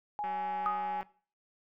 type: tone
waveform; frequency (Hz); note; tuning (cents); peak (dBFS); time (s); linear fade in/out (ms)
sine; 833; G#5; +5; -32; 0.19-1.01; 0
type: click train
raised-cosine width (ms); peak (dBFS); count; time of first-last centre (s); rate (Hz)
0.5; -30; 151; 0.24-1.029; 190
type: tone with exponential decay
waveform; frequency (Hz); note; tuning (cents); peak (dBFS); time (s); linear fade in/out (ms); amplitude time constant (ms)
sine; 1246; D#6; +2; -26; 0.66-0.96; 0; 65
effects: noise-tail reverb RT60 0.4 s tail -19 dB re dry